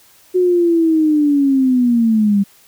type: linear sweep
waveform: sine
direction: down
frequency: 368.1 to 196 Hz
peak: -10 dBFS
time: 0.34-2.44 s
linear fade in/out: 20 ms
effects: white hiss -49 dBFS RMS until 2.67 s